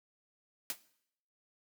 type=noise with exponential decay; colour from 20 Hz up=white; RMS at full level=-32 dBFS; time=0.7-0.79 s; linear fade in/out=1 ms; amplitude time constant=18 ms; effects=noise-tail reverb RT60 0.7 s tail -18 dB re dry + high-pass 200 Hz 12 dB/octave